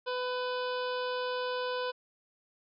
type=harmonic tone; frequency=500 Hz; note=B4; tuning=21 cents sharp; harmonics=1 / 2 / 3 / 5 / 6 / 7 / 8 / 9 / 10; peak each=-33 / -37 / -40 / -48 / -46 / -47 / -49 / -51 / -52 dBFS; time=0.06-1.92 s; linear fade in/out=20 ms; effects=none